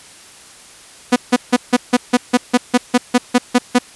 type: tone bursts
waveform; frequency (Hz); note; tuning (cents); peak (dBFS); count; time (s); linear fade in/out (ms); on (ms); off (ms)
sawtooth; 246.9; B3; 0; -4; 14; 1.12-3.788; 10; 42; 160
effects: white hiss -41 dBFS RMS until 3.95 s + resampled to 24000 Hz